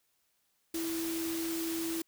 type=tone in noise; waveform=sine; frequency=329.6 Hz; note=E4; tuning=in tune; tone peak=-33 dBFS; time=0.74-2.02 s; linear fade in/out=5 ms; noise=white; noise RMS=-40 dBFS; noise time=0.74-2.02 s; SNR=+4 dB; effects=white hiss -75 dBFS RMS until 2.07 s